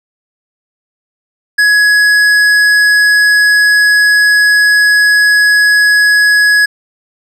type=tone with tanh clipping; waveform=triangle; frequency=1678 Hz; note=G#6; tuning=17 cents sharp; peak=-7 dBFS; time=1.58-6.66 s; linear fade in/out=10 ms; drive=16 dB; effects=none